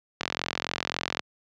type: click train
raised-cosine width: 0.2 ms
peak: -8 dBFS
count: 44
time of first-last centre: 0.21-1.194 s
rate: 43.7 Hz
effects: high-pass 100 Hz 12 dB/octave + low-pass 5000 Hz 12 dB/octave